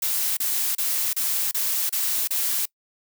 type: noise bursts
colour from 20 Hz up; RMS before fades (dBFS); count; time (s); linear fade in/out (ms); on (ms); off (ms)
blue; -24; 7; 0.02-2.656; 5; 350; 31
effects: noise-tail reverb RT60 0.1 s tail -24 dB re dry